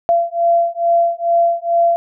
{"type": "beating tone pair", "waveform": "sine", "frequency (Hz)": [681, 683.3], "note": ["F5", "F5"], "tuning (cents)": [-44, -38], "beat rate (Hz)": 2.3, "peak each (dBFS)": -15, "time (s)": [0.09, 1.96], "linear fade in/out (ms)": 0, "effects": []}